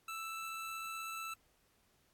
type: tone with amplitude modulation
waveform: 25% pulse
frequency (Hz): 1323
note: E6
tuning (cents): +6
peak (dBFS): -36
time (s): 0.08-1.34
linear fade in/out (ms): 5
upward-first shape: sine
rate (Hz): 76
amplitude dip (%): 25
effects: pink hiss -73 dBFS RMS until 2.13 s + AAC 64 kbps